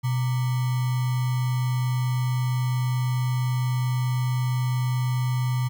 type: tone with sample-and-hold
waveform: sine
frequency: 125.5 Hz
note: B2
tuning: 28 cents sharp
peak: -21 dBFS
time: 0.03-5.69 s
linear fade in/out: 20 ms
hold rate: 1050 Hz
effects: none